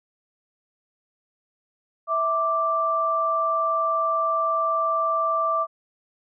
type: tone pair together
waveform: sine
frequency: 654 / 1174.7 Hz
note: E5 / D6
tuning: -14 / 0 cents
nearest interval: minor seventh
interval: 1014 cents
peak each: -26 / -21 dBFS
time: 2.07-5.67 s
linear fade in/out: 50 ms
effects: none